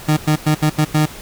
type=tone bursts at uneven times; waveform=30% pulse; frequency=153 Hz; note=D#3; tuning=29 cents flat; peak=-9 dBFS; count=6; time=0.08-0.17 / 0.27-0.36 / 0.46-0.55 / 0.62-0.7 / 0.78-0.85 / 0.94-1.06 s; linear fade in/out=10 ms; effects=pink hiss -35 dBFS RMS until 1.21 s